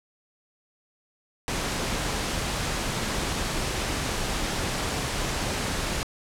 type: noise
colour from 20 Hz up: pink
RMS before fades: -28 dBFS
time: 1.48-6.03 s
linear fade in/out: 0 ms
effects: low-pass 9000 Hz 12 dB/octave